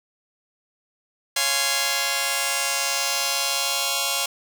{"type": "chord", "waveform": "5% pulse", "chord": "Db major seventh", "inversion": "none", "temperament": "just", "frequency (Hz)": [554.4, 693, 831.5, 1039.4], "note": ["Db5", "F5", "Ab5", "C6"], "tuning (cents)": [0, -14, 2, -12], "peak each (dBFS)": -16, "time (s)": [1.36, 4.26], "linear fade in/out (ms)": 5, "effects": []}